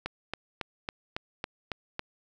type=click train; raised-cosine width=0.3 ms; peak=-16 dBFS; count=8; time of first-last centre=0.06-1.994 s; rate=3.62 Hz; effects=none